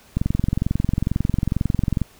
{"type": "click train", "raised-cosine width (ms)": 5, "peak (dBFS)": -7, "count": 42, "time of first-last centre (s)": [0.17, 2.017], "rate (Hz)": 22.2, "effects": ["pink hiss -51 dBFS RMS until 2.19 s"]}